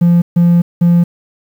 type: tone bursts at uneven times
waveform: triangle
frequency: 172.6 Hz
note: F3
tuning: 20 cents flat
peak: -3 dBFS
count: 3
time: 0.01-0.22 / 0.36-0.62 / 0.81-1.04 s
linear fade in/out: 10 ms
effects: tanh soft clip ceiling 0 dBFS + 7-bit